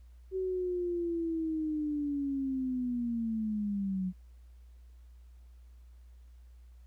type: linear sweep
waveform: sine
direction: down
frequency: 380.3 to 181.6 Hz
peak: -30 dBFS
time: 0.31-4.13 s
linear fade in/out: 50 ms
effects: added 60 Hz sine -51 dBFS peak until 6.86 s + pink hiss -74 dBFS RMS until 6.86 s